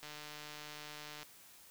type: click train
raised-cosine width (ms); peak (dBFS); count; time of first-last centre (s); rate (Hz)
0.2; -30; 181; 0.03-1.23; 150
effects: white hiss -59 dBFS RMS until 1.7 s